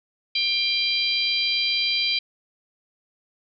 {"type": "harmonic tone", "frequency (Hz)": 793, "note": "G5", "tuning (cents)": 20, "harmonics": [3, 4, 5, 6], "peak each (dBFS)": [-26, -26, -26, -26], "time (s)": [0.35, 2.19], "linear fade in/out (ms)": 5, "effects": []}